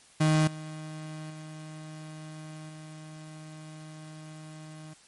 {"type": "tone with level steps", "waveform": "35% pulse", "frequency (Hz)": 155.56, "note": "D#3", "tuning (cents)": 0, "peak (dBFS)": [-19, -36, -39, -41], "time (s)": [0.2, 4.94], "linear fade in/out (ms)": 10, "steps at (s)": [0.47, 1.3, 2.69], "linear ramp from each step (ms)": 5, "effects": ["white hiss -57 dBFS RMS until 5.07 s", "MP3 48 kbps"]}